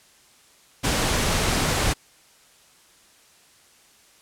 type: noise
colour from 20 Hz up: pink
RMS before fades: -22 dBFS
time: 0.83-1.94 s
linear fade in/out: 20 ms
effects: white hiss -55 dBFS RMS until 4.21 s + low-pass 10000 Hz 12 dB/octave